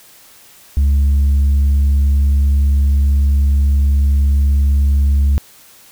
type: tone with tanh clipping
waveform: sine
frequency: 70.1 Hz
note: C#2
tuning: 20 cents sharp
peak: -10 dBFS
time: 0.77-5.38 s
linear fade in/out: 0 ms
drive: 2 dB
effects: white hiss -44 dBFS RMS until 5.91 s